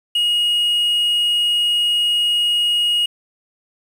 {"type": "tone with quantisation", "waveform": "triangle", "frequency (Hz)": 2880, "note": "F#7", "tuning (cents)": -47, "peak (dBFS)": -13, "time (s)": [0.15, 3.06], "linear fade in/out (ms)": 5, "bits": 7, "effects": []}